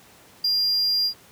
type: tone with ADSR envelope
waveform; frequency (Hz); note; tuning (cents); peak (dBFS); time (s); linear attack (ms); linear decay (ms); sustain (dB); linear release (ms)
triangle; 4800; D8; +37; -16; 0.44-1.14; 8; 5; -2; 82
effects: pink hiss -51 dBFS RMS until 1.31 s + high-pass 100 Hz 12 dB/octave